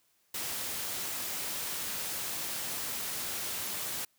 white noise, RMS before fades -36 dBFS, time 0.34-4.05 s, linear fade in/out 5 ms, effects white hiss -71 dBFS RMS until 4.18 s + high-pass 60 Hz 12 dB/octave

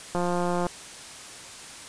click train, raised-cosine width 1 ms, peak -14 dBFS, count 92, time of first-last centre 0.15-0.667 s, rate 176 Hz, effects white hiss -42 dBFS RMS until 1.88 s + resampled to 22050 Hz

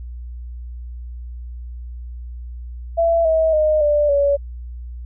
sine tone with pitch steps, 669 / 641.7 / 615.6 / 590.5 / 566.5 Hz, E5 / E5 / D#5 / D5 / C#5, +25 / -47 / -19 / +9 / +37 cents, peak -13 dBFS, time 2.97-4.37 s, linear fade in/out 20 ms, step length 280 ms, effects added 60 Hz sine -29 dBFS peak until 5.05 s

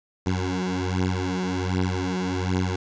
15% pulse beating tone pair, 91.4 / 92.7 Hz, F#2 / F#2, -21 / +4 cents, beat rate 1.3 Hz, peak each -20 dBFS, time 0.26-2.76 s, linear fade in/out 5 ms, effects resampled to 16000 Hz + 9-bit

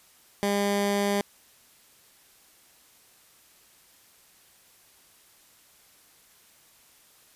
15% pulse tone, 201.9 Hz, G#3, 49 cents flat, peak -17 dBFS, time 0.43-1.21 s, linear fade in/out 0 ms, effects white hiss -58 dBFS RMS until 7.35 s + resampled to 32000 Hz

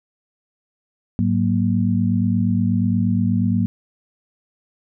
sine tone cluster, 104.9 / 186.5 / 234.9 Hz, G#2 / F#3 / A#3, +18 / +14 / +13 cents, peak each -20 dBFS, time 1.19-3.66 s, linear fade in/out 0 ms, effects none

